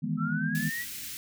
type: chord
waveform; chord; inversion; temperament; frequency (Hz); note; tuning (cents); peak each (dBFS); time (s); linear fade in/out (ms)
sine; E major seventh; third; equal with one note detuned; 155.56 / 164.81 / 207.7 / 243.7; D#3 / E3 / G#3 / B3; 0 / 0 / 0 / -23; -33; 0.02-0.7; 20
type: linear sweep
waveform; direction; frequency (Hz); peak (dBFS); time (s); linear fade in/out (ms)
sine; up; 1300 to 1969; -32; 0.17-0.86; 50
type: band-stop noise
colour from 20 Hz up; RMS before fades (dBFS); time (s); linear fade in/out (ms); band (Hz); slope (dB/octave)
white; -39; 0.55-1.17; 0; 300 to 1700; 24
effects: none